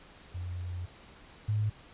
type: tone pair in turn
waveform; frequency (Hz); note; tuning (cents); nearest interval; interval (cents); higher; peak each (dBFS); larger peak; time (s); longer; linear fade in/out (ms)
sine; 88.9 / 106.04; F2 / G#2; +31 / +37; minor third; 306; second; -34 / -26; second; 0.34-0.86 / 1.48-1.7; first; 10
effects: pink hiss -54 dBFS RMS until 1.93 s + resampled to 8000 Hz